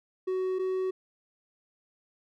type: tone pair in turn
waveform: triangle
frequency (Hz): 373.3 / 374.7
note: F#4 / F#4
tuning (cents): +15 / +22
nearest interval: unison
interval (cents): 7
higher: second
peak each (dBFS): -25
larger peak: neither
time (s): 0.27-0.59 / 0.59-0.91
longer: neither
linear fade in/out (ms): 10
effects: none